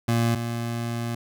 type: tone pair in turn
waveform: 25% pulse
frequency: 116.54 / 117.35 Hz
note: A#2 / A#2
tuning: 0 / +12 cents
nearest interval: unison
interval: 12 cents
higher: second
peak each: -16 / -23 dBFS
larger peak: first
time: 0.08-0.35 / 0.35-1.15 s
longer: second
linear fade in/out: 5 ms
effects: none